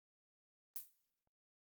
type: noise with exponential decay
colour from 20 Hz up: violet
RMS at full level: -40 dBFS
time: 0.76-0.93 s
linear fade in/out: 0 ms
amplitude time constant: 35 ms
effects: noise-tail reverb RT60 0.9 s tail -22 dB re dry + Opus 32 kbps